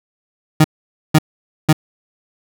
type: tone bursts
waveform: 30% pulse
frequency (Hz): 155.3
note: D#3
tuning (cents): -3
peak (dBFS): -4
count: 3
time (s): 0.6-1.729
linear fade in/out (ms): 5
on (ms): 43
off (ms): 500
effects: none